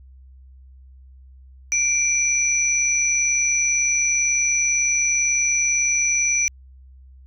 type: tone pair together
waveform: sine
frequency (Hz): 2349 / 5919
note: D7 / F#8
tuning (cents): 0 / 0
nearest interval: octave + major third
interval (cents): 1600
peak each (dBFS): -21 / -19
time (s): 1.72-6.48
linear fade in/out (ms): 0
effects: added 65 Hz sine -43 dBFS peak until 7.26 s